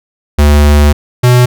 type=tone pair in turn; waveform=square; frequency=73.42 / 123.81 Hz; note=D2 / B2; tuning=0 / +5 cents; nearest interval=major sixth; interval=905 cents; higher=second; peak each=-4 dBFS; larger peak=neither; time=0.38-0.93 / 1.23-1.46 s; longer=first; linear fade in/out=10 ms; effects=none